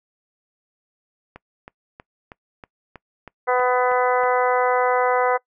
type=click train; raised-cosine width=0.5 ms; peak=-23 dBFS; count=10; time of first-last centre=1.36-4.235 s; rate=3.13 Hz
type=harmonic tone; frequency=250 Hz; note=B3; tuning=21 cents sharp; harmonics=2 / 3 / 4 / 5 / 6 / 7 / 8; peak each=-20 / -22 / -24 / -26 / -28 / -35 / -30 dBFS; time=3.47-5.38 s; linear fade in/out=20 ms
effects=noise-tail reverb RT60 0.1 s tail -23 dB re dry